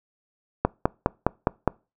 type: click train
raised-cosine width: 1 ms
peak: -4 dBFS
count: 6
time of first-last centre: 0.65-1.677 s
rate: 4.87 Hz
effects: noise-tail reverb RT60 0.3 s tail -25 dB re dry